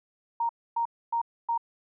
sine tone bursts, 931 Hz, A#5, 2 cents flat, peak -24 dBFS, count 4, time 0.4-1.578 s, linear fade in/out 5 ms, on 92 ms, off 270 ms, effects none

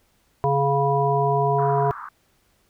harmonic tone, 139.8 Hz, C#3, 15 cents sharp, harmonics 1 / 3 / 5 / 7, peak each -23 / -23 / -23 / -23 dBFS, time 0.44-1.91 s, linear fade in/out 0 ms
white band-pass noise, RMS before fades -36 dBFS, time 1.58-2.09 s, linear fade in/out 5 ms, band 1000 to 1400 Hz, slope 48 dB/octave
effects pink hiss -64 dBFS RMS until 2.69 s

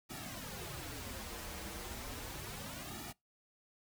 pink noise with flanger, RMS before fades -45 dBFS, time 0.09-3.13 s, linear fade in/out 20 ms, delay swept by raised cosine 1.9 to 7.7 ms, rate 0.34 Hz, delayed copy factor -1, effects noise-tail reverb RT60 0.2 s tail -25 dB re dry

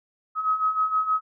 sine beating tone pair, 1270 / 1276.4 Hz, D#6 / D#6, +35 / +44 cents, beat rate 6.4 Hz, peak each -27 / -22 dBFS, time 0.35-1.21 s, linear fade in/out 50 ms, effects none

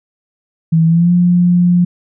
sine tone with pitch glide, 162.8 to 176.51 Hz, E3 to F3, -21 to +19 cents, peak -7 dBFS, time 0.72-1.85 s, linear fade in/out 10 ms, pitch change +140 cents, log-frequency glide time 0.86-1.12 s, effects none

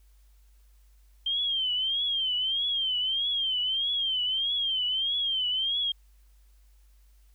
sine tone with vibrato, 3156 Hz, G7, 11 cents sharp, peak -25 dBFS, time 1.26-5.92 s, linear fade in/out 5 ms, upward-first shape triangle, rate 1.6 Hz, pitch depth 130 cents each way, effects added 50 Hz sine -55 dBFS peak until 7.34 s + white hiss -70 dBFS RMS until 7.34 s

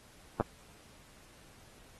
clicks, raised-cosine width 1 ms, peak -15 dBFS, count 2, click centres 0.4 / 0.409 s, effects pink hiss -59 dBFS RMS until 1.99 s + AAC 32 kbps

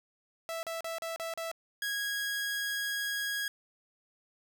sawtooth tone bursts, 659.3 Hz, E5, in tune, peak -31 dBFS, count 6, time 0.49-1.515 s, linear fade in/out 0 ms, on 140 ms, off 37 ms
sawtooth tone, 1649 Hz, G#6, 13 cents flat, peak -28 dBFS, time 1.82-3.48 s, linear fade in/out 2 ms
effects none

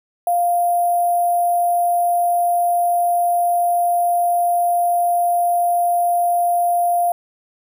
sine tone with sample-and-hold, 698.5 Hz, F5, in tune, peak -14 dBFS, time 0.27-7.12 s, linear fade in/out 2 ms, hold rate 11025 Hz, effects none

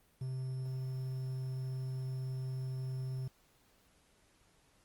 triangle tone with quantisation, 130 Hz, C3, 11 cents flat, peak -34 dBFS, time 0.21-3.28 s, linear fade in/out 5 ms, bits 10, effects pink hiss -69 dBFS RMS until 4.84 s + Opus 32 kbps

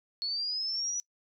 sine linear sweep, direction up, 4342 to 5920 Hz, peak -30 dBFS, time 0.22-1 s, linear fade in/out 0 ms, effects noise-tail reverb RT60 0.1 s tail -23 dB re dry

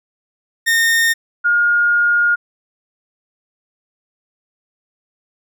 40% pulse / sine tone pair in turn, 1833 / 1423.8 Hz, A#6 / F6, -30 / +33 cents, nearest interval major third, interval 437 cents, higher first, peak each -11 dBFS, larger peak neither, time 0.66-1.14 / 1.44-2.36 s, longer second, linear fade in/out 20 ms, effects none

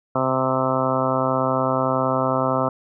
harmonic tone with a mistuned harmonic, 130.81 Hz, C3, in tune, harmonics 1 / 2 / 3 / 4 / 5 / 6 / 7 / 8 / 9 / 10, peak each -28 / -26 / -31 / -25 / -25 / -31 / -29 / -28 / -29 / -27 dBFS, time 0.15-2.69 s, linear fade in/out 5 ms, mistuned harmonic 1, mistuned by +23 cents, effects none

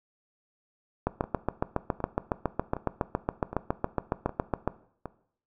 two click trains, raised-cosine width 1 ms, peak -11 / -21 dBFS, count 27 / 6, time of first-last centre 1.07-4.676 / 1.24-5.057 s, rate 7.21 / 1.31 Hz, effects noise-tail reverb RT60 0.6 s tail -17 dB re dry

